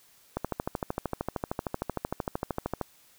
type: click train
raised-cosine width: 1 ms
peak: -15 dBFS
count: 33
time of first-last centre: 0.37-2.813 s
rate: 13.1 Hz
effects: white hiss -60 dBFS RMS until 3.18 s